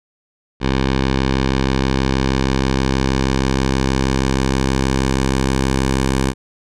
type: tone with low-pass filter sweep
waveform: 10% pulse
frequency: 66.3 Hz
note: C2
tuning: 23 cents sharp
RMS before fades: -17 dBFS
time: 0.6-6.34 s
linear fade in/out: 50 ms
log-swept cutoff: 4100 to 8700 Hz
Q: 1.2
effects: none